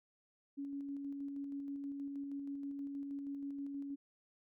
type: tone with tremolo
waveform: sine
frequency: 280.2 Hz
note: C#4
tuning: 19 cents sharp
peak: -39 dBFS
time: 0.57-3.96 s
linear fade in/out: 20 ms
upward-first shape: square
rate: 6.3 Hz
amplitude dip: 25%
effects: none